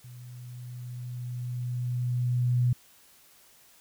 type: tone with level ramp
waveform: sine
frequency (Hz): 123.2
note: B2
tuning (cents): -4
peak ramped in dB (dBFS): -43 to -20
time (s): 0.04-2.73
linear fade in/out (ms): 5
effects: white hiss -58 dBFS RMS until 3.8 s